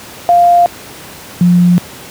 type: tone pair in turn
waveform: sine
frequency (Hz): 698.5 / 176.6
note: F5 / F3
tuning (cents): 0 / +20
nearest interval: 2 octaves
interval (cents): 2380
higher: first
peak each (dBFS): -4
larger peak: neither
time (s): 0.29-0.66 / 1.41-1.78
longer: neither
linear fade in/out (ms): 0
effects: pink hiss -31 dBFS RMS until 2.1 s + high-pass 100 Hz 12 dB/octave